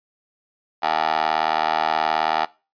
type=tone with high-pass filter; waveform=15% pulse; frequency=78.8 Hz; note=D#2; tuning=23 cents sharp; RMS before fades=-21 dBFS; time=0.82-2.46 s; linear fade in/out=20 ms; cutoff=800 Hz; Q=2.9; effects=noise-tail reverb RT60 0.3 s tail -20 dB re dry + resampled to 11025 Hz